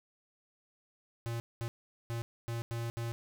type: tone bursts at uneven times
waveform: square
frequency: 116.54 Hz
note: A#2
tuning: in tune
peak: -35 dBFS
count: 6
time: 1.26-1.4 / 1.61-1.68 / 2.1-2.22 / 2.48-2.62 / 2.71-2.9 / 2.97-3.12 s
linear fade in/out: 0 ms
effects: none